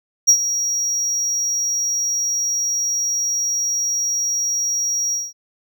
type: tone with ADSR envelope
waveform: triangle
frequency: 5680 Hz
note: F8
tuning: 28 cents sharp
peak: -5 dBFS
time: 0.27-5.33 s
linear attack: 21 ms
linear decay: 76 ms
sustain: -12 dB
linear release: 200 ms
effects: none